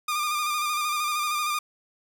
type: tone with vibrato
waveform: sawtooth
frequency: 1205 Hz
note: D6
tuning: 44 cents sharp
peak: -21 dBFS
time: 0.08-1.59 s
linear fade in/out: 5 ms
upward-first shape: square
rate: 13 Hz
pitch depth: 29 cents each way
effects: none